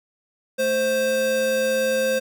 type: tone pair together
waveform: square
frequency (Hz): 220.6 / 524.7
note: A3 / C5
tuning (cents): +5 / +5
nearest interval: octave + minor third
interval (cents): 1500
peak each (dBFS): -32 / -20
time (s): 0.58-2.2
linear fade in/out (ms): 20
effects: none